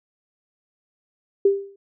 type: tone with exponential decay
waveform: sine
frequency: 396.2 Hz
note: G4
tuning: 18 cents sharp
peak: -10 dBFS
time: 1.45-1.76 s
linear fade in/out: 5 ms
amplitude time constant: 67 ms
effects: none